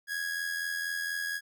45% pulse tone with amplitude modulation, 1658 Hz, G#6, 3 cents flat, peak -29 dBFS, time 0.07-1.41 s, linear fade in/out 50 ms, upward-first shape sine, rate 84.2 Hz, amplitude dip 55%, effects none

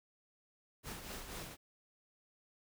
pink noise with tremolo, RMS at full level -44 dBFS, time 0.83-1.57 s, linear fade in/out 50 ms, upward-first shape triangle, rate 4.1 Hz, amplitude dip 55%, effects none

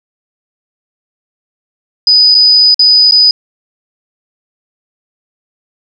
sine tone with dropouts, 4978 Hz, D#8, in tune, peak -3 dBFS, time 2.07-3.31 s, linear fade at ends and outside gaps 2 ms, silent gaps 2.345-2.349 / 2.744-2.793 / 3.111-3.121 s, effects none

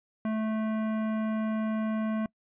sine tone with hard clipping, 218.5 Hz, A3, 12 cents flat, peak -29 dBFS, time 0.25-2.26 s, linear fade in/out 2 ms, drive 15 dB, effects noise-tail reverb RT60 0.1 s tail -24 dB re dry + resampled to 8000 Hz

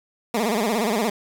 15% pulse tone with vibrato, 219.8 Hz, A3, 2 cents flat, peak -14 dBFS, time 0.34-1.1 s, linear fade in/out 5 ms, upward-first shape sine, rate 17 Hz, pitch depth 160 cents each way, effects 7-bit

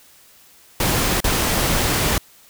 pink noise with dropouts, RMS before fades -19 dBFS, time 0.8-2.18 s, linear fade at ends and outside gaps 2 ms, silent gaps 1.204-1.242 s, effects white hiss -50 dBFS RMS until 2.49 s

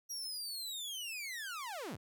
sawtooth linear sweep, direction down, 5730 to 56 Hz, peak -37 dBFS, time 0.09-1.97 s, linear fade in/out 20 ms, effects none

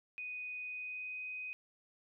sine tone with pitch glide, 2489 to 2505 Hz, D#7 to D#7, 0 to +11 cents, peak -40 dBFS, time 0.18-1.53 s, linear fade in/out 0 ms, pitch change +11 cents, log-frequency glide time 0.59-1.22 s, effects none

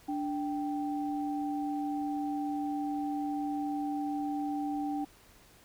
sine tone pair together, 292.9 / 782 Hz, D4 / G5, -5 / -4 cents, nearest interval octave + perfect fourth, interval 1701 cents, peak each -32 / -36 dBFS, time 0.08-5.05 s, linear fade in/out 10 ms, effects pink hiss -59 dBFS RMS until 5.64 s

